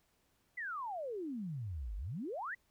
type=exponential two-way sweep; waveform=sine; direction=down then up; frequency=2057 to 46.41 to 2057 Hz; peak=-38 dBFS; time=0.57-2.55 s; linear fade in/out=10 ms; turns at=1.96 s; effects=pink hiss -75 dBFS RMS until 2.7 s

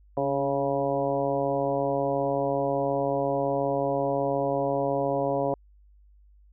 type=harmonic tone with a mistuned harmonic; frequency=138.59 Hz; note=C#3; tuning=in tune; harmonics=1 / 2 / 3 / 4 / 5 / 6 / 7; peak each=-35 / -32 / -31 / -27 / -30 / -38 / -35 dBFS; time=0.17-5.54 s; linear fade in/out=2 ms; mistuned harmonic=2; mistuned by=+34 cents; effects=added 50 Hz sine -53 dBFS peak until 6.52 s

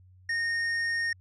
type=tone with hard clipping; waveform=sine; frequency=1846 Hz; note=A#6; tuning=17 cents flat; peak=-28 dBFS; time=0.29-1.13 s; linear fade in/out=5 ms; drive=8 dB; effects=added 92 Hz sine -53 dBFS peak until 1.2 s + low-pass 9000 Hz 12 dB/octave

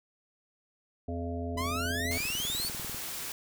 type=harmonic tone; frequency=85.2 Hz; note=F2; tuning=42 cents flat; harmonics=1 / 3 / 5 / 7 / 8; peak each=-35 / -37 / -41 / -44 / -41 dBFS; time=1.08-2.18 s; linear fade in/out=5 ms
type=click train; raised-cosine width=3 ms; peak=-30 dBFS; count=29; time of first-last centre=1.56-2.946 s; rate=20.2 Hz
type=exponential sweep; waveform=sawtooth; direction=up; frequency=987.8 to 4616 Hz; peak=-29 dBFS; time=1.57-2.69 s; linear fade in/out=10 ms
type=noise; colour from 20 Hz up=white; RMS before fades=-38 dBFS; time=2.11-3.32 s; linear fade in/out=2 ms
effects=none

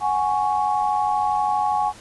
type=chord; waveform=sine; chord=F# suspended second; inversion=none; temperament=just; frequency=740 / 832.5 / 1110 Hz; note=F#5 / G#5 / C#6; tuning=0 / +4 / +2 cents; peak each=-25 / -20 / -26 dBFS; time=0-1.93 s; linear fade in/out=50 ms; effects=pink hiss -44 dBFS RMS until 2 s + resampled to 24000 Hz

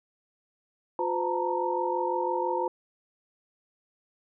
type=tone cluster; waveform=sine; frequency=356 / 509 / 896 / 942 Hz; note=F4 / C5 / A5 / A#5; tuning=+33 / -48 / +31 / +18 cents; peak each=-31 dBFS; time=0.99-2.68 s; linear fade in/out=2 ms; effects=none

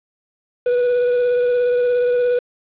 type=tone with vibrato; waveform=triangle; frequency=490 Hz; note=B4; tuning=14 cents flat; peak=-12 dBFS; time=0.66-2.39 s; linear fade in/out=5 ms; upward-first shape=sine; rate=17 Hz; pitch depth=17 cents each way; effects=resampled to 8000 Hz + 7-bit

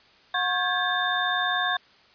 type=tone cluster; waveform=sine; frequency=726 / 1089 / 1603 / 1703 / 3615 Hz; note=F#5 / C#6 / G6 / G#6 / A7; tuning=-33 / -31 / +38 / +43 / +46 cents; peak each=-29 dBFS; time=0.34-1.77 s; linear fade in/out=5 ms; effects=white hiss -56 dBFS RMS until 2.14 s + resampled to 11025 Hz

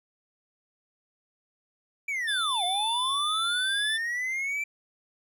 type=linear two-way sweep; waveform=triangle; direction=down then up; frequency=2349 to 698.5 to 2349 Hz; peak=-26 dBFS; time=2.08-4.64 s; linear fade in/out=5 ms; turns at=2.64 s
type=tone with pitch glide; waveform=square; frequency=3520 to 3498 Hz; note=A7 to A7; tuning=0 to -11 cents; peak=-28 dBFS; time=2.27-3.98 s; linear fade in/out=20 ms; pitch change=-11 cents; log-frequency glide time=2.77-3.02 s
effects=none

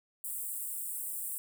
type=high-pass noise; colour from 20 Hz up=pink; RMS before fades=-38 dBFS; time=0.24-1.38 s; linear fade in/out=0 ms; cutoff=7900 Hz; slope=96 dB/octave; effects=none

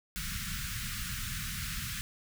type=band-stop noise; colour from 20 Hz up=pink; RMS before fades=-37 dBFS; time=0.16-2.01 s; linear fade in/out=0 ms; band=210 to 1300 Hz; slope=48 dB/octave; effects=none

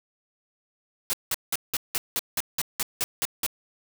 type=noise bursts; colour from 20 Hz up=white; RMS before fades=-26 dBFS; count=12; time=1.1-3.464 s; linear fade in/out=0 ms; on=32 ms; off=180 ms; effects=none

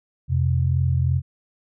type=tone pair together; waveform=sine; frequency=86.95 / 129.9 Hz; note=F2 / C3; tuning=-7 / -12 cents; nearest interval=perfect fifth; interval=695 cents; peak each=-20 dBFS; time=0.28-1.22 s; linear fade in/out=50 ms; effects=none

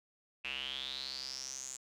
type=tone with band-pass filter sweep; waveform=square; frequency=66 Hz; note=C2; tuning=16 cents sharp; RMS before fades=-42 dBFS; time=0.44-1.77 s; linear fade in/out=10 ms; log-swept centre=2600 to 7300 Hz; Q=9; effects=none

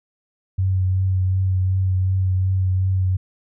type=tone with vibrato; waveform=sine; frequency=93.8 Hz; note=F#2; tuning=24 cents sharp; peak=-16 dBFS; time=0.58-3.17 s; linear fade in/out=10 ms; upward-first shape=triangle; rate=2.7 Hz; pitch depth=23 cents each way; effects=none

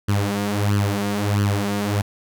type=tone with flanger; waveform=sawtooth; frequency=101.9 Hz; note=G#2; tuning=32 cents flat; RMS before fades=-21 dBFS; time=0.08-2.02 s; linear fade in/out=10 ms; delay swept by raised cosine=0.65 to 5.65 ms; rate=1.5 Hz; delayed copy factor=+0.75; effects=none

